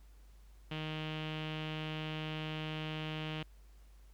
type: tone with low-pass filter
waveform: sawtooth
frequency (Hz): 155.56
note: D#3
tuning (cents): 0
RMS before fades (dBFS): -40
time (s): 0.71-3.43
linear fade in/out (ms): 5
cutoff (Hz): 3000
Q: 4.9
effects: added 50 Hz sine -55 dBFS peak until 4.13 s + pink hiss -70 dBFS RMS until 4.13 s